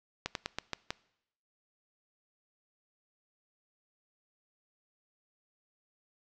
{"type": "slowing click train", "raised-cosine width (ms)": 0.2, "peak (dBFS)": -15, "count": 6, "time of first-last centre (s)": [0.26, 0.905], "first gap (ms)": 92, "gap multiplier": 1.17, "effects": ["noise-tail reverb RT60 0.8 s tail -22 dB re dry", "low-pass 7000 Hz 12 dB/octave"]}